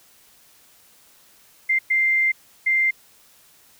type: tone bursts at uneven times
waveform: sine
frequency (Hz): 2093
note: C7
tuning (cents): 0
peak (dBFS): -16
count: 3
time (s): 1.69-1.79 / 1.9-2.32 / 2.66-2.91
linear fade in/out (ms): 10
effects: white hiss -54 dBFS RMS until 3.79 s